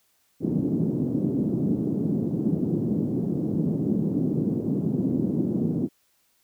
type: band-pass noise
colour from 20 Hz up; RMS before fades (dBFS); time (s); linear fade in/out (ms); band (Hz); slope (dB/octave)
white; -25; 0.4-5.89; 50; 140 to 300; 24
effects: white hiss -67 dBFS RMS until 6.43 s